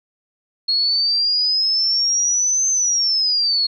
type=exponential two-way sweep; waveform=sine; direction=up then down; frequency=4294 to 6272 to 4294 Hz; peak=-15 dBFS; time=0.68-3.67 s; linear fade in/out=10 ms; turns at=2.69 s; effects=none